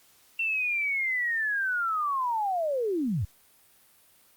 sine linear sweep, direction down, 2713 to 76.9 Hz, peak -25 dBFS, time 0.39-3.25 s, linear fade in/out 5 ms, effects white hiss -60 dBFS RMS until 4.36 s + Opus 48 kbps

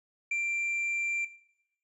triangle tone, 2362 Hz, D7, 9 cents sharp, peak -26 dBFS, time 0.31-1.25 s, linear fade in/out 5 ms, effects noise-tail reverb RT60 0.8 s tail -17 dB re dry + resampled to 24000 Hz

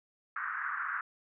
pink band-pass noise, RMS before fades -36 dBFS, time 0.36-1.01 s, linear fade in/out 2 ms, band 1200 to 1700 Hz, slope 48 dB/octave, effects none

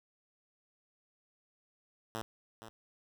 5% pulse tone with echo, 112.2 Hz, A2, 34 cents sharp, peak -26 dBFS, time 2.15-2.22 s, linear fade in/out 0 ms, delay 470 ms, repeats 1, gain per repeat -11 dB, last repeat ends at 2.69 s, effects none

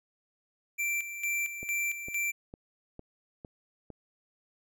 square tone with tremolo, 2349 Hz, D7, in tune, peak -29 dBFS, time 0.78-2.32 s, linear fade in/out 20 ms, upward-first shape square, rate 2.2 Hz, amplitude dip 65%
click train, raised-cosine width 2 ms, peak -30 dBFS, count 6, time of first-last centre 1.63-3.903 s, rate 2.2 Hz
effects none

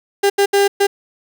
35% pulse tone bursts at uneven times, 400 Hz, G4, 35 cents sharp, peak -9 dBFS, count 4, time 0.23-0.3 / 0.38-0.46 / 0.53-0.68 / 0.8-0.87 s, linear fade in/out 10 ms, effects none

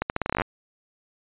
accelerating click train, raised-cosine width 0.5 ms, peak -9 dBFS, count 13, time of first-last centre 0.02-0.418 s, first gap 79 ms, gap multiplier 0.82, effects resampled to 8000 Hz

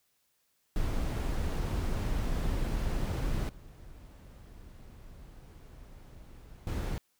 brown noise with level steps, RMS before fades -31 / -50 / -32 dBFS, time 0.76-6.98 s, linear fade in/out 0 ms, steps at 3.49 / 6.67 s, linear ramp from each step 2 ms, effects white hiss -74 dBFS RMS until 7.19 s

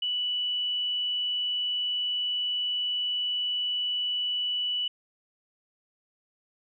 sine tone, 2960 Hz, F#7, in tune, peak -26 dBFS, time 0.02-4.88 s, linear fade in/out 5 ms, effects none

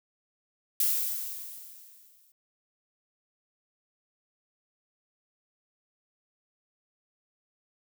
violet noise with exponential decay, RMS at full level -24 dBFS, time 0.8-2.32 s, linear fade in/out 2 ms, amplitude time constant 330 ms, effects none

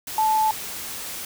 sine tone in noise, 871 Hz, A5, 18 cents flat, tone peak -17 dBFS, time 0.18-0.51 s, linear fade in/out 2 ms, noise white, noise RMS -33 dBFS, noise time 0.07-1.25 s, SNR +13 dB, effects none

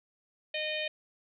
harmonic tone, 614 Hz, D#5, 23 cents flat, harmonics 1 / 3 / 4 / 5 / 6 / 7, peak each -36 / -40 / -36 / -38 / -42 / -48 dBFS, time 0.54-0.88 s, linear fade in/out 5 ms, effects none

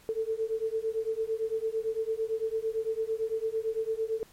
sine beating tone pair, 440 / 448.9 Hz, A4 / A4, 0 / +35 cents, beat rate 8.9 Hz, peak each -31 dBFS, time 0.09-4.23 s, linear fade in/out 0 ms, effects pink hiss -58 dBFS RMS until 4.32 s + MP3 64 kbps

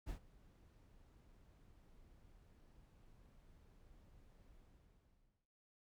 brown noise with ADSR envelope, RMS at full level -43 dBFS, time 0.06-5.48 s, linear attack 34 ms, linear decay 94 ms, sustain -22 dB, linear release 900 ms, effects none

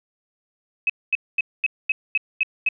sine tone bursts, 2560 Hz, D#7, 49 cents sharp, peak -16 dBFS, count 8, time 0.87-2.688 s, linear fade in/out 2 ms, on 26 ms, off 230 ms, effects none

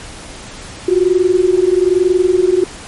sine tone pair together, 354.4 / 375.5 Hz, F4 / F#4, +25 / +26 cents, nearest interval minor second, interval 101 cents, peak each -12 dBFS, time 0.88-2.64 s, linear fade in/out 5 ms, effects pink hiss -32 dBFS RMS until 2.87 s + MP3 48 kbps

